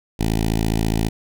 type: tone with notch filter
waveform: 10% pulse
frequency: 54.8 Hz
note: A1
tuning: 6 cents flat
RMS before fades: -20 dBFS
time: 0.19-1.09 s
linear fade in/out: 10 ms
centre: 1300 Hz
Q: 1
effects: none